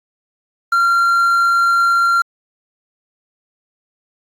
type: tone with quantisation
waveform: triangle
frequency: 1379 Hz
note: F6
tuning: 22 cents flat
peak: -9 dBFS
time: 0.72-2.22 s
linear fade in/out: 5 ms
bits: 6
effects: AAC 48 kbps